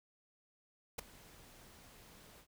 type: noise with ADSR envelope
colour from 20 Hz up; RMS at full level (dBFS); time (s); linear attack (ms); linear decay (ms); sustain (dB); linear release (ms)
pink; -36; 0.98-2.47; 11; 6; -23; 73
effects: none